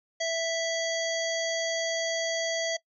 harmonic tone, 659.3 Hz, E5, in tune, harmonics 1 / 3 / 5 / 7 / 9 / 10, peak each -29 / -34 / -36 / -37 / -39 / -39 dBFS, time 0.2-2.77 s, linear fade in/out 10 ms, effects noise-tail reverb RT60 0.1 s tail -21 dB re dry

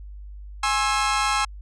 sawtooth chord, Ab augmented, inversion none, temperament equal with one note detuned, 830.6 / 1071.6 / 1318.5 Hz, Ab5 / C6 / E6, 0 / +41 / 0 cents, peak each -21 dBFS, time 0.63-1.45 s, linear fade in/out 5 ms, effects added 50 Hz sine -36 dBFS peak until 1.61 s + resampled to 22050 Hz

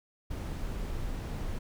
brown noise, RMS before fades -35 dBFS, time 0.3-1.59 s, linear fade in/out 10 ms, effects none

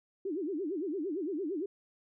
sine tone with vibrato, 342.4 Hz, F4, 34 cents flat, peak -32 dBFS, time 0.25-1.66 s, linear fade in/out 5 ms, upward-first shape sine, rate 8.8 Hz, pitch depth 290 cents each way, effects none

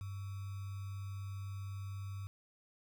sine tone with sample-and-hold, 98 Hz, G2, in tune, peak -40 dBFS, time 0.01-2.27 s, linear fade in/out 0 ms, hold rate 1225 Hz, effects none

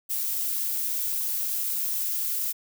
violet noise, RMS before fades -28 dBFS, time 0.09-2.53 s, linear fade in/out 20 ms, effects none

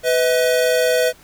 square tone pair together, 499 / 638 Hz, B4 / D#5, +18 / +43 cents, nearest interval major third, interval 425 cents, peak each -17 / -19 dBFS, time 0.03-1.13 s, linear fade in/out 50 ms, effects pink hiss -48 dBFS RMS until 1.23 s

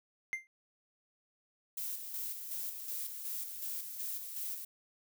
triangle tone with exponential decay, 2093 Hz, C7, in tune, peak -28 dBFS, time 0.33-0.47 s, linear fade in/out 0 ms, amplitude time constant 30 ms
violet noise with tremolo, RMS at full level -39 dBFS, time 1.77-4.65 s, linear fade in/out 5 ms, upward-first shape square, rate 2.7 Hz, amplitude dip 45%
effects none

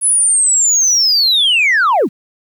sine linear sweep, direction down, 10320 to 146.83 Hz, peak -7 dBFS, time 0.01-2.09 s, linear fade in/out 50 ms, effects tanh soft clip ceiling -7 dBFS + 8-bit

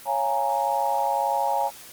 sine chord, Bb minor seventh, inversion first, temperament equal, 554.4 / 698.5 / 830.6 / 932.3 Hz, Db5 / F5 / Ab5 / Bb5, 0 / 0 / 0 / 0 cents, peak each -29 / -29 / -24 / -27 dBFS, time 0.05-1.71 s, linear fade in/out 50 ms, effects white hiss -44 dBFS RMS until 1.92 s + Opus 32 kbps

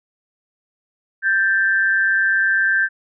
sine tone pair together, 1568 / 1760 Hz, G6 / A6, 0 / 0 cents, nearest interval major second, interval 200 cents, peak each -15 / -21 dBFS, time 1.22-2.89 s, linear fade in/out 50 ms, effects none

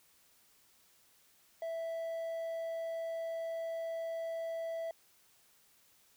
triangle tone, 659.3 Hz, E5, in tune, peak -34 dBFS, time 1.62-4.91 s, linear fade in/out 2 ms, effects white hiss -67 dBFS RMS until 6.16 s

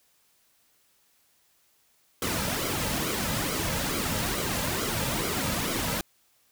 pink noise with flanger, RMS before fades -29 dBFS, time 2.22-6.01 s, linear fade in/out 2 ms, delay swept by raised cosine 1.1 to 2.8 ms, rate 2.3 Hz, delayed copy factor -0.65, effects white hiss -66 dBFS RMS until 6.51 s

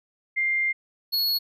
sine / square tone pair in turn, 2100 / 4348 Hz, C7 / C#8, +6 / -34 cents, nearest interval octave + minor second, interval 1260 cents, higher second, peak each -21 / -22 dBFS, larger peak first, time 0.36-0.73 / 1.12-1.39 s, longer first, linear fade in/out 20 ms, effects none

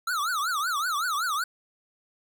square tone with vibrato, 1303 Hz, E6, 20 cents flat, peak -26 dBFS, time 0.07-1.44 s, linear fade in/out 5 ms, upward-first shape triangle, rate 5.3 Hz, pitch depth 280 cents each way, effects none

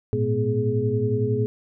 sine tone cluster, 107.2 / 118.1 / 215.6 / 251.2 / 419.7 Hz, A2 / A#2 / A3 / B3 / G#4, -45 / +23 / -35 / +30 / +18 cents, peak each -27 / -24 / -32 / -30 / -24 dBFS, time 0.13-1.46 s, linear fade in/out 0 ms, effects none

